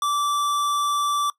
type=tone; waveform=square; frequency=1164 Hz; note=D6; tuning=16 cents flat; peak=-21 dBFS; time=0.02-1.3 s; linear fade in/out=2 ms; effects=noise-tail reverb RT60 0.1 s tail -19 dB re dry + low-pass 12000 Hz 12 dB/octave